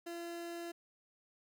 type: tone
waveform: 30% pulse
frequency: 341 Hz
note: F4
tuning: 41 cents flat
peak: -39 dBFS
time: 0.06-0.72 s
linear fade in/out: 10 ms
effects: 13-bit